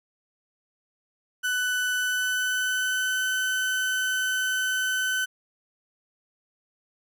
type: tone with pitch glide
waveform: 35% pulse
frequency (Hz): 1495 to 1516.7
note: F#6 to F#6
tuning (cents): +17 to +42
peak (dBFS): -22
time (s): 1.43-5.26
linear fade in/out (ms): 20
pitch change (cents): +25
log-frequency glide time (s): 1.96-3.26
effects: none